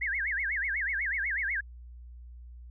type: tone with vibrato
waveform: sine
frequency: 1864.7 Hz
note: A#6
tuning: in tune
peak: -28 dBFS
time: 0.01-1.61 s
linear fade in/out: 10 ms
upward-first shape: sine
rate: 8.1 Hz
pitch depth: 300 cents each way
effects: added 60 Hz sine -44 dBFS peak until 2.7 s